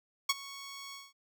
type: tone with ADSR envelope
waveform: 10% pulse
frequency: 1108.7 Hz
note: C#6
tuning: in tune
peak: -15 dBFS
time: 0.29-1.13 s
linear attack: 7 ms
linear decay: 33 ms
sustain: -20 dB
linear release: 200 ms
effects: none